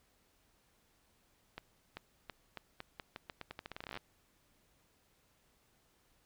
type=accelerating click train; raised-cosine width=0.3 ms; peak=-27 dBFS; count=24; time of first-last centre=1.58-3.973 s; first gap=390 ms; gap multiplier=0.84; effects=pink hiss -72 dBFS RMS until 6.25 s